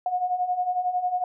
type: beating tone pair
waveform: sine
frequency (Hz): 717 / 728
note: F5 / F#5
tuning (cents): +45 / -28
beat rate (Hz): 11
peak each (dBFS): -29 / -24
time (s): 0.06-1.24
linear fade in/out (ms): 2
effects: none